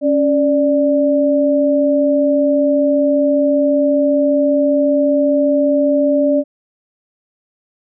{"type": "tone pair together", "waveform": "sine", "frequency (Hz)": [277.4, 587.8], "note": ["C#4", "D5"], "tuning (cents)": [1, 1], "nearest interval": "octave + minor second", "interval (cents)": 1300, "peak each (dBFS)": [-14, -13], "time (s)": [0.01, 6.44], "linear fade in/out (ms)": 50, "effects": []}